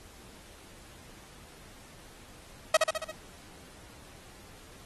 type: tone with echo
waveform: sawtooth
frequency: 635 Hz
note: D#5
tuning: 35 cents sharp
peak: -14 dBFS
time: 2.74-2.77 s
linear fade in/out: 5 ms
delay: 69 ms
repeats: 5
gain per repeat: -4 dB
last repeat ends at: 3.115 s
effects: pink hiss -53 dBFS RMS until 4.85 s + AAC 32 kbps